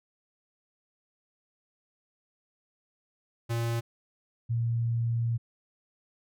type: tone pair in turn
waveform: square / sine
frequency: 116.54 / 116.54 Hz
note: A#2 / A#2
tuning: 0 / 0 cents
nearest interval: unison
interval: 0 cents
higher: neither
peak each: -28 / -25 dBFS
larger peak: second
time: 3.49-3.81 / 4.49-5.38 s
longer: second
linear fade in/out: 20 ms
effects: none